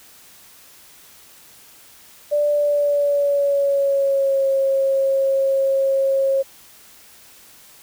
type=tone with pitch glide; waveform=sine; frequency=587.3 to 541.7 Hz; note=D5 to C#5; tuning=0 to -40 cents; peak=-15 dBFS; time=2.31-6.43 s; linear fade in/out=20 ms; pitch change=-140 cents; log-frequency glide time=2.5-4.48 s; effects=white hiss -47 dBFS RMS until 7.82 s